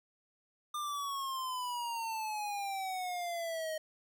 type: exponential sweep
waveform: square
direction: down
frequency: 1207 to 622.3 Hz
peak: -36 dBFS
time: 0.74-3.78 s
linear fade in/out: 5 ms
effects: none